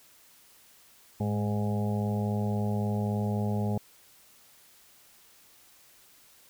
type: harmonic tone with a mistuned harmonic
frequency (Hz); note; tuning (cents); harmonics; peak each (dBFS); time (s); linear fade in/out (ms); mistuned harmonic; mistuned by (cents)
103.7; G#2; -2; 1 / 2 / 4 / 5 / 6 / 7 / 8; -29 / -30 / -38 / -41 / -42 / -43 / -41; 1.2-3.78; 5; 1; +44
effects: white hiss -58 dBFS RMS until 6.49 s